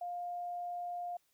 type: tone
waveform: sine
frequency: 705 Hz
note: F5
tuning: 16 cents sharp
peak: -37 dBFS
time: 0.01-1.17 s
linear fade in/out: 5 ms
effects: white hiss -75 dBFS RMS until 1.33 s